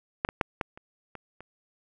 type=clicks; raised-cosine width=0.5 ms; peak=-10 / -14 / -8 / -13 / -30 / -25 / -29 dBFS; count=7; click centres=0.249 / 0.289 / 0.412 / 0.612 / 0.775 / 1.153 / 1.406 s; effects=none